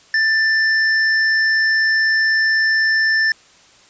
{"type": "tone with hard clipping", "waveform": "triangle", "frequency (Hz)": 1772, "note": "A6", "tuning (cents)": 12, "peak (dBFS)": -15, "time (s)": [0.14, 3.32], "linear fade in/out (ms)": 2, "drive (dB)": 15, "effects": ["white hiss -49 dBFS RMS until 3.89 s", "resampled to 16000 Hz"]}